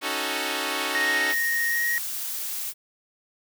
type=chord; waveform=5% pulse; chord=D# half-diminished seventh; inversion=third; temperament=equal; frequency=277.2 / 311.1 / 370 / 440 Hz; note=C#4 / D#4 / F#4 / A4; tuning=0 / 0 / 0 / 0 cents; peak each=-20 dBFS; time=0.01-1.35 s; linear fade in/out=50 ms
type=tone with pitch glide; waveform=triangle; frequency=1864.7 to 1887.5 Hz; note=A#6 to A#6; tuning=0 to +21 cents; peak=-21 dBFS; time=0.95-1.98 s; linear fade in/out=0 ms; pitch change=+21 cents; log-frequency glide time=1.67-1.86 s
type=noise; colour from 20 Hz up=blue; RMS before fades=-31 dBFS; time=1.28-2.74 s; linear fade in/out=50 ms
effects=none